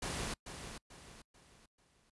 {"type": "noise with echo", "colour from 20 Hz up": "pink", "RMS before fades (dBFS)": -39, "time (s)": [0.02, 0.34], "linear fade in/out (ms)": 5, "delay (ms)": 440, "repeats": 4, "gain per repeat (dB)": -8, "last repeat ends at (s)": 2.1, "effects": ["noise-tail reverb RT60 0.1 s tail -26 dB re dry", "resampled to 24000 Hz"]}